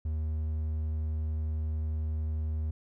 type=tone; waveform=triangle; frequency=77.78 Hz; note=D#2; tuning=in tune; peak=-27 dBFS; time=0.05-2.71 s; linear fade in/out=5 ms; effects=none